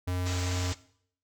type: tone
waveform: square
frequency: 90.3 Hz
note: F#2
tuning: 42 cents flat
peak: -29 dBFS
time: 0.07-0.73 s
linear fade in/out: 10 ms
type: low-pass noise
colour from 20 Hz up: white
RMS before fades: -39 dBFS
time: 0.25-0.75 s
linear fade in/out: 20 ms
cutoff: 7800 Hz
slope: 96 dB/octave
effects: noise-tail reverb RT60 0.6 s tail -18 dB re dry